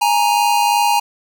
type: tone pair together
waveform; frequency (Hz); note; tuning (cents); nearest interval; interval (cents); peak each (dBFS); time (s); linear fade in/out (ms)
square; 831 / 933.8; G#5 / A#5; +1 / +3; major second; 202; -16; 0.01-1; 10
effects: none